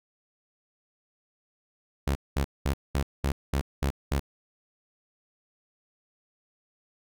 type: tone bursts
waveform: sawtooth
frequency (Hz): 69.3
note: C#2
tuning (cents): 0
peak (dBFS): -20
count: 8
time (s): 2.07-4.196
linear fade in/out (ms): 5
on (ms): 82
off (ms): 210
effects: none